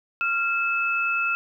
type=tone pair together; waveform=sine; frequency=1384.5 / 2609 Hz; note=F6 / E7; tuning=-15 / -18 cents; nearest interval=major seventh; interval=1097 cents; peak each=-24 dBFS; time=0.21-1.35 s; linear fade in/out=0 ms; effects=10-bit